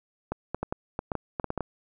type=clicks; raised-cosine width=1 ms; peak=-15 dBFS; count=12; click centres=0.32 / 0.546 / 0.63 / 0.725 / 0.991 / 1.118 / 1.153 / 1.398 / 1.443 / 1.504 / 1.577 / 1.607 s; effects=none